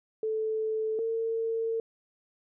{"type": "tone pair in turn", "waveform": "sine", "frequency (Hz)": [437.9, 452.8], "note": ["A4", "A4"], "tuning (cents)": [-8, 50], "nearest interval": "minor second", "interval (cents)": 58, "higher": "second", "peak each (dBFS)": -27, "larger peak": "neither", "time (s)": [[0.23, 0.99], [0.99, 1.8]], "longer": "second", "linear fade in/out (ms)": 2, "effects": []}